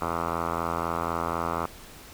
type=tone with low-pass filter; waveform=5% pulse; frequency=84 Hz; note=E2; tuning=33 cents sharp; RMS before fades=-29 dBFS; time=0.01-1.66 s; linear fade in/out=5 ms; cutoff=1300 Hz; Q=4.5; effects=pink hiss -47 dBFS RMS until 2.13 s